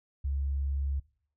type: tone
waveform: sine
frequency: 69.3 Hz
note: C#2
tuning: in tune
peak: -28 dBFS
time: 0.24-1 s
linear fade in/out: 10 ms
effects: noise-tail reverb RT60 0.6 s tail -22 dB re dry